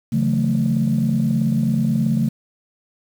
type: chord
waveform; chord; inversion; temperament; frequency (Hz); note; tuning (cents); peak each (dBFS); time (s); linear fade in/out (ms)
sine; F# minor seventh; second; just; 138.75 / 166.5 / 185 / 222; C#3 / E3 / F#3 / A3; +2 / +18 / 0 / +16; -20 / -23 / -24 / -18; 0.12-2.29; 10
effects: tanh soft clip ceiling -9 dBFS + 7-bit